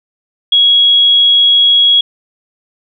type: tone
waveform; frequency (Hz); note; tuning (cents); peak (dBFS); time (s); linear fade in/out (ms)
sine; 3322; G#7; 0; -5; 0.52-2.01; 5
effects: none